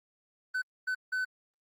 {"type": "tone bursts at uneven times", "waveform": "triangle", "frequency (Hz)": 1511, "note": "F#6", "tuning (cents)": 36, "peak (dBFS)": -27, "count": 3, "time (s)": [[0.54, 0.62], [0.87, 0.95], [1.12, 1.25]], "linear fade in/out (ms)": 10, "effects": ["Opus 24 kbps"]}